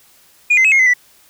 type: tone with pitch steps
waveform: sine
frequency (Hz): 2439 / 2066 / 2568 / 2147 / 2043 / 1969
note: D#7 / C7 / E7 / C7 / C7 / B6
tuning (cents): -35 / -22 / -46 / +44 / -42 / -6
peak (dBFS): -6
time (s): 0.5-0.938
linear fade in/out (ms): 10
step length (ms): 73
effects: tanh soft clip ceiling -7 dBFS + white hiss -50 dBFS RMS until 1.29 s